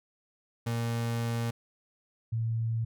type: tone pair in turn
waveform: 35% pulse / sine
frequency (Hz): 116.7 / 113.64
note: A#2 / A#2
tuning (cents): +2 / -44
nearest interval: unison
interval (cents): 46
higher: first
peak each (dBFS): -27 / -27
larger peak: neither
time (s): 0.66-1.51 / 2.32-2.85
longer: first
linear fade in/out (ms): 10
effects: none